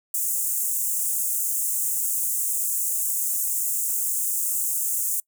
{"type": "high-pass noise", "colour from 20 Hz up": "pink", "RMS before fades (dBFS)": -25, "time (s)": [0.14, 5.2], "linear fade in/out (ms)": 2, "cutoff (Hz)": 7100, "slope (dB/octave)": 48, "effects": ["noise-tail reverb RT60 0.1 s tail -25 dB re dry"]}